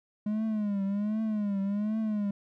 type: tone with vibrato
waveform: triangle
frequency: 207.7 Hz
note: G#3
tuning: in tune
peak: -25 dBFS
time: 0.26-2.31 s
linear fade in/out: 5 ms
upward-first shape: triangle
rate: 1.3 Hz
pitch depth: 120 cents each way
effects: none